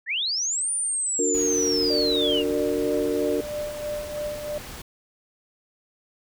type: linear two-way sweep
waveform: sine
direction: up then down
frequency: 1673 to 9397 to 2696 Hz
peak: -23 dBFS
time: 0.06-2.44 s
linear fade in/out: 50 ms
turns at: 0.72 s
type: chord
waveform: sine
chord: D augmented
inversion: none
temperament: just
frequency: 293.7 / 367.1 / 458.9 Hz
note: D4 / F#4 / A#4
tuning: 0 / -14 / -27 cents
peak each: -27 / -28 / -25 dBFS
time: 1.19-3.41 s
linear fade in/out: 2 ms
type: noise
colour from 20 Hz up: pink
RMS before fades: -39 dBFS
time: 1.34-4.82 s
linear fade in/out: 5 ms
type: tone with tremolo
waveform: sine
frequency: 595 Hz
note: D5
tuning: 22 cents sharp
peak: -26 dBFS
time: 1.9-4.58 s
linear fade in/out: 2 ms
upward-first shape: sine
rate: 3.1 Hz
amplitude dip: 55%
effects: none